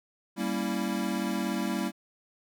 square chord, G diminished seventh, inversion none, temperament equal, 196 / 233.1 / 277.2 / 329.6 Hz, G3 / Bb3 / Db4 / Fb4, 0 / 0 / 0 / 0 cents, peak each -33 / -34 / -37 / -35 dBFS, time 0.36-1.92 s, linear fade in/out 50 ms, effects none

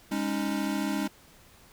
square chord, Ab suspended fourth, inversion none, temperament equal with one note detuned, 204.4 / 277.2 / 311.1 Hz, Ab3 / Db4 / Eb4, -27 / 0 / 0 cents, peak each -32 / -33 / -33 dBFS, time 0.11-1.08 s, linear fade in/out 10 ms, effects pink hiss -56 dBFS RMS until 1.72 s

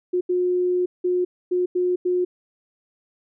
sine tone bursts at uneven times, 360 Hz, F#4, 47 cents flat, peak -18 dBFS, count 6, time 0.13-0.21 / 0.29-0.86 / 1.04-1.25 / 1.51-1.66 / 1.75-1.96 / 2.05-2.25 s, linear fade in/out 10 ms, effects none

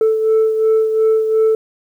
sine beating tone pair, 440 / 442.8 Hz, A4 / A4, 0 / +11 cents, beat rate 2.8 Hz, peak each -10 / -18 dBFS, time 0.01-1.55 s, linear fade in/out 2 ms, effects tanh soft clip ceiling -8 dBFS + 8-bit

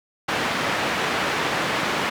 white band-pass noise, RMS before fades -24 dBFS, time 0.28-2.1 s, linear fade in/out 10 ms, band 120 to 2100 Hz, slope 12 dB/octave, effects none

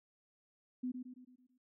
sine tone with echo, 251.8 Hz, B3, 34 cents sharp, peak -35 dBFS, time 0.83-0.92 s, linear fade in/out 10 ms, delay 110 ms, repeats 6, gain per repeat -6 dB, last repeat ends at 1.58 s, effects none

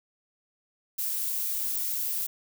violet noise, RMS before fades -30 dBFS, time 0.98-2.27 s, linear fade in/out 10 ms, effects none

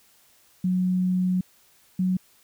sine tone pair in turn, 183.2 / 184.69 Hz, F#3 / F#3, -17 / -3 cents, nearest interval unison, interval 14 cents, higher second, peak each -20 dBFS, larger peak neither, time 0.64-1.41 / 1.99-2.17 s, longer first, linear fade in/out 5 ms, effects white hiss -59 dBFS RMS until 2.43 s

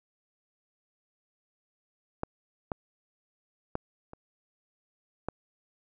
clicks, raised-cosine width 1 ms, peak -16 / -17 / -16 / -30 / -17 dBFS, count 5, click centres 2.234 / 2.718 / 3.754 / 4.134 / 5.286 s, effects none

